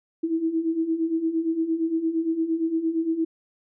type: beating tone pair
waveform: sine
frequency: 319.9 / 328.6 Hz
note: D#4 / E4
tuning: +48 / -5 cents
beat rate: 8.7 Hz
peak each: -28 / -23 dBFS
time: 0.23-3.25 s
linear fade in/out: 10 ms
effects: none